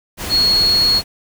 sine tone in noise, 4323 Hz, C#8, 44 cents flat, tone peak -11 dBFS, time 0.29-1.02 s, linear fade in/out 50 ms, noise pink, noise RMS -25 dBFS, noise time 0.17-1.04 s, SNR +11 dB, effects none

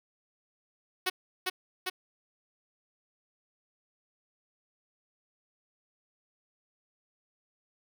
5% pulse tone with echo, 370 Hz, F#4, in tune, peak -15 dBFS, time 1.06-1.1 s, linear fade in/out 10 ms, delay 400 ms, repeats 2, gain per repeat -2 dB, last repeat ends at 1.9 s, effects none

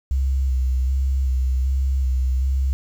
sine tone with vibrato, 65.41 Hz, C2, in tune, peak -17 dBFS, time 0.11-2.73 s, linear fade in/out 0 ms, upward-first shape square, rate 1.3 Hz, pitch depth 31 cents each way, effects 8-bit

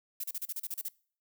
violet noise bursts, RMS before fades -36 dBFS, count 10, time 0.2-0.886 s, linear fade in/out 5 ms, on 38 ms, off 34 ms, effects noise-tail reverb RT60 0.5 s tail -24 dB re dry

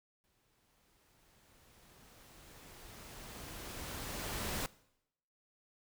pink noise with exponential growth, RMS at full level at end -37 dBFS, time 0.24-4.66 s, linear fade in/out 0 ms, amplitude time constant 960 ms, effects noise-tail reverb RT60 0.8 s tail -21 dB re dry

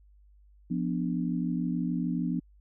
sine chord, B diminished, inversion second, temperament equal, 174.61 / 246.9 / 293.7 Hz, F3 / B3 / D4, 0 / 0 / 0 cents, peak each -30 / -31 / -34 dBFS, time 0.7-2.4 s, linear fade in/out 10 ms, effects added 50 Hz sine -55 dBFS peak until 2.6 s

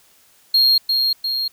triangle tone with echo, 4242 Hz, C8, 23 cents sharp, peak -10 dBFS, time 0.54-0.78 s, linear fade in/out 5 ms, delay 350 ms, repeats 2, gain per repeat -4 dB, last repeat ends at 1.48 s, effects white hiss -54 dBFS RMS until 1.52 s

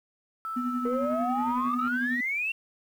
sine tone with pitch glide, 1318.5 to 1237.3 Hz, E6 to D#6, 0 to -10 cents, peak -31 dBFS, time 0.45-1.88 s, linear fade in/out 0 ms, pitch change -110 cents, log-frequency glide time 0.7-1.67 s
sine tone with tremolo, 246.9 Hz, B3, in tune, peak -25 dBFS, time 0.56-2.21 s, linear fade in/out 10 ms, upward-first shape sine, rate 11 Hz, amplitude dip 55%
sine exponential sweep, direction up, 466.2 to 2755 Hz, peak -26 dBFS, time 0.85-2.52 s, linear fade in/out 5 ms
effects tanh soft clip ceiling -19 dBFS + 9-bit

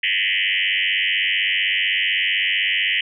sine tone with frequency modulation, 2489 Hz, D#7, in tune, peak -17 dBFS, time 0.03-3.01 s, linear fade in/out 5 ms, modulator 95.8 Hz, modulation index 6.6, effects none

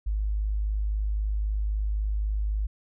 sine tone, 51.9 Hz, G#1, in tune, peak -24 dBFS, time 0.06-2.67 s, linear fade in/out 10 ms, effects none

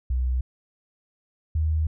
sine tone pair in turn, 63 / 78.43 Hz, B1 / D#2, +35 / +14 cents, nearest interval major third, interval 379 cents, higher second, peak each -21 / -20 dBFS, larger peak second, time 0.1-0.41 / 1.55-1.87 s, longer second, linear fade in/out 5 ms, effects none

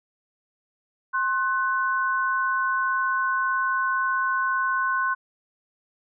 sine tone pair together, 1061 / 1499.2 Hz, C6 / F#6, +24 / +22 cents, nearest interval tritone, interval 598 cents, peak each -24 dBFS, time 1.13-5.15 s, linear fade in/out 20 ms, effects none

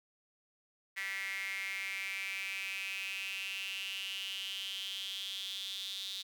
sawtooth tone with high-pass filter sweep, 194.3 Hz, G3, 15 cents flat, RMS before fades -40 dBFS, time 0.96-6.23 s, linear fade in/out 20 ms, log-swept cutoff 2000 to 3700 Hz, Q 7.7, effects none

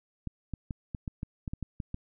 clicks, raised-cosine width 5 ms, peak -22 dBFS, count 11, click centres 0.273 / 0.537 / 0.708 / 0.948 / 1.078 / 1.231 / 1.478 / 1.535 / 1.627 / 1.802 / 1.944 s, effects none

